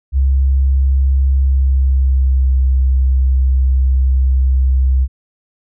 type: tone with pitch glide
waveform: sine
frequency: 67.1 to 65.23 Hz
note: C2 to C2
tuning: +44 to -5 cents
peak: -9 dBFS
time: 0.12-5.08 s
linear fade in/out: 50 ms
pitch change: -49 cents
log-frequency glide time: 1.39-2.56 s
effects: none